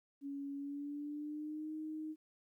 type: tone with pitch glide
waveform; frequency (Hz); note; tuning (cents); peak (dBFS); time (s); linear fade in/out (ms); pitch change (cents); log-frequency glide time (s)
sine; 280.3 to 311; C#4 to D#4; +19 to -1; -40; 0.21-2.16; 50; +180; 0.56-1.73
effects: 13-bit